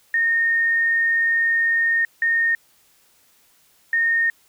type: tone bursts at uneven times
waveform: sine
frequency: 1839 Hz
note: A#6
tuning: 24 cents flat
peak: -16 dBFS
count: 3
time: 0.14-2.05 / 2.22-2.55 / 3.93-4.3 s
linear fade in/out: 2 ms
effects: white hiss -58 dBFS RMS until 4.48 s